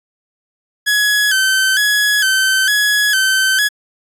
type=tone with vibrato; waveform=sawtooth; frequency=1609 Hz; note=G6; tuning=45 cents sharp; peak=-8 dBFS; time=0.86-3.69 s; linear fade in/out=20 ms; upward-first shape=square; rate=1.1 Hz; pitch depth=76 cents each way; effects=resampled to 32000 Hz